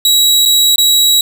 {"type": "tone with dropouts", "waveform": "sawtooth", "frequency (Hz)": 3875, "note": "B7", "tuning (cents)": -34, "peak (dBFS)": -4, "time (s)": [0.05, 1.21], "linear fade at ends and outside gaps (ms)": 2, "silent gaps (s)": [[0.454, 0.458], [0.759, 0.781]], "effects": []}